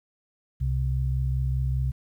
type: tone pair together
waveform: sine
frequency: 65 / 130 Hz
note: C2 / C3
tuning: -11 / -11 cents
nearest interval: octave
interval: 1200 cents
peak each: -25 / -26 dBFS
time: 0.6-1.92 s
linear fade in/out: 20 ms
effects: 10-bit